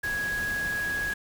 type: tone in noise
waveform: sine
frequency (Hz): 1661.2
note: G#6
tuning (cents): 0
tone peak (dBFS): -27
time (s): 0.03-1.14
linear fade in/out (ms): 10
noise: pink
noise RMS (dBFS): -38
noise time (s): 0.03-1.14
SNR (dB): +8
effects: none

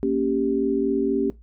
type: chord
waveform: sine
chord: G diminished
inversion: first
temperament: equal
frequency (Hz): 233.1 / 277.2 / 392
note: Bb3 / Db4 / G4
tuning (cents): 0 / 0 / 0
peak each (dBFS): -26 / -23 / -23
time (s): 0.03-1.3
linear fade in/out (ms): 0
effects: noise-tail reverb RT60 0.2 s tail -20 dB re dry + added 57 Hz sine -45 dBFS peak until 1.42 s

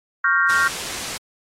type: chord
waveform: sine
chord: G half-diminished seventh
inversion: second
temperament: equal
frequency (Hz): 1108.7 / 1396.9 / 1568 / 1864.7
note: Db6 / F6 / G6 / Bb6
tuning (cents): 0 / 0 / 0 / 0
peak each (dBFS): -23 / -18 / -20 / -23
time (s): 0.24-0.68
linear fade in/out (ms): 5
type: noise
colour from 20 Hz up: white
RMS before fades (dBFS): -27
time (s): 0.49-1.18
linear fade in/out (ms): 10
effects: low-pass 8000 Hz 12 dB/octave + AAC 48 kbps

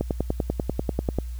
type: click train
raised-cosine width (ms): 2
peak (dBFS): -10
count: 13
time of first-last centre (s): 0.01-1.186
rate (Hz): 10.2
effects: added 60 Hz sine -30 dBFS peak until 1.39 s + white hiss -54 dBFS RMS until 1.39 s

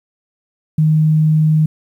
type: tone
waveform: sine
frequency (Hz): 155.56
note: D#3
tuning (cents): 0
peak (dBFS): -9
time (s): 0.78-1.66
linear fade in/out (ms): 5
effects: 8-bit

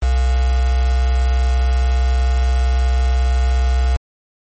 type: tone with quantisation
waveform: sine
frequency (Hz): 63.5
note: B1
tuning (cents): +49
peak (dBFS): -12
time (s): 0.02-3.97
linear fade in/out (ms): 10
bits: 4
effects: MP3 32 kbps

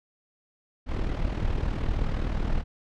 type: noise with amplitude modulation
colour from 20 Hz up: brown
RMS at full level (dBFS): -24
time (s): 0.86-2.64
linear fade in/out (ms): 50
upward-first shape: sine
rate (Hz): 39.1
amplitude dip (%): 60
effects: low-pass 4000 Hz 12 dB/octave

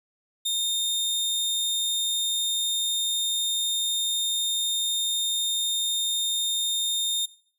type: tone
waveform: sawtooth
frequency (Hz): 3652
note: A#7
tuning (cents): -36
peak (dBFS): -21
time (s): 0.45-7.26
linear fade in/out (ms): 10
effects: noise-tail reverb RT60 0.5 s tail -18 dB re dry

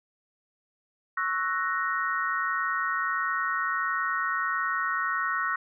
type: chord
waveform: sine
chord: F# dominant seventh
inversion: second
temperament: equal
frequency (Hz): 1108.7 / 1318.5 / 1480 / 1864.7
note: C#6 / E6 / F#6 / A#6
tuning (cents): 0 / 0 / 0 / 0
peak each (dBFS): -31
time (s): 1.17-5.56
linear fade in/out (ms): 5
effects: none

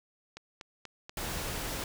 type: click train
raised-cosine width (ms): 0.2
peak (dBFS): -26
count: 5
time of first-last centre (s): 0.37-1.336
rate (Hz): 4.14
type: noise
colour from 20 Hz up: pink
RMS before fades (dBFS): -36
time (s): 1.17-1.84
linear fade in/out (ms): 2
effects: none

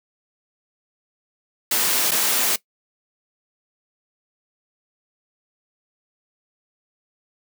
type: noise with dropouts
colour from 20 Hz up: white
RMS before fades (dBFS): -20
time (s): 1.71-2.56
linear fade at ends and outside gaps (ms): 5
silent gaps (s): 2.11-2.116
effects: noise-tail reverb RT60 0.1 s tail -19 dB re dry + high-pass 200 Hz 12 dB/octave

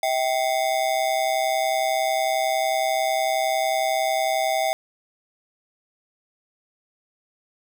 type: ring-modulated tone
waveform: square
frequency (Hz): 711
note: F5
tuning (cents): +31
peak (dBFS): -18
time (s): 0.03-4.73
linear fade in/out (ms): 0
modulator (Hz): 65.5
effects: none

